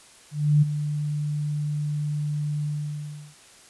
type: tone with ADSR envelope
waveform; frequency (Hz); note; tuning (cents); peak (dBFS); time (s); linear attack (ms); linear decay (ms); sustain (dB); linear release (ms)
sine; 148.5; D3; +20; -13; 0.31-3.35; 310; 18; -11; 710
effects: white hiss -51 dBFS RMS until 3.69 s + resampled to 24000 Hz

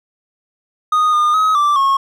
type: tone with pitch steps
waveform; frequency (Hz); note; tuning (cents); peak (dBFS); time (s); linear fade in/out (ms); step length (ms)
triangle; 1239 / 1216 / 1271 / 1171 / 1091; D#6 / D#6 / D#6 / D6 / C#6; -8 / -40 / +36 / -5 / -28; -9; 0.92-1.97; 5; 210
effects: none

